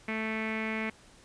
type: tone with low-pass filter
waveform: sawtooth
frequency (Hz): 219.8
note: A3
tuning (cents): -2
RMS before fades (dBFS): -33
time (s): 0.08-0.9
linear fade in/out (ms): 5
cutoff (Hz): 2200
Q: 6.9
effects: pink hiss -57 dBFS RMS until 1.24 s + resampled to 22050 Hz